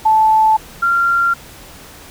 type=tone pair in turn; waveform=sine; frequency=874 / 1382.2 Hz; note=A5 / F6; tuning=-12 / -18 cents; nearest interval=minor sixth; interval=794 cents; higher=second; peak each=-8 / -11 dBFS; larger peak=first; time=0.05-0.57 / 0.82-1.34 s; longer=neither; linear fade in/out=10 ms; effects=pink hiss -38 dBFS RMS until 2.1 s